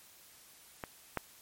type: clicks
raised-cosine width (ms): 0.5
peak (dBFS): -23 / -17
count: 2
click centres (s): 0.838 / 1.173
effects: white hiss -58 dBFS RMS until 1.41 s + MP3 64 kbps